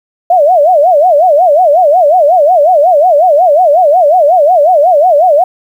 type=tone with vibrato; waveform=sine; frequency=652 Hz; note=E5; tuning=19 cents flat; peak=-3 dBFS; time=0.3-5.44 s; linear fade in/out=5 ms; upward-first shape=sine; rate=5.5 Hz; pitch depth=240 cents each way; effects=7-bit